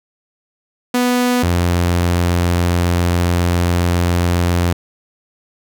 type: tone pair in turn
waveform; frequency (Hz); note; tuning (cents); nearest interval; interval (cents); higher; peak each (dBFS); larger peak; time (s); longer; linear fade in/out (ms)
sawtooth; 246.9 / 87.29; B3 / F2; 0 / 0; octave + tritone; 1800; first; -9; neither; 0.94-1.43 / 1.43-4.73; second; 5
effects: none